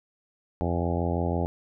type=harmonic tone with a mistuned harmonic; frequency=85.9 Hz; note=F2; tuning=28 cents flat; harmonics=1 / 2 / 3 / 4 / 5 / 6 / 7 / 8 / 9 / 10; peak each=-28 / -31 / -33 / -34 / -35 / -36 / -36 / -37 / -38 / -38 dBFS; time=0.61-1.46 s; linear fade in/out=0 ms; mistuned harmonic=10; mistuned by=-51 cents; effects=none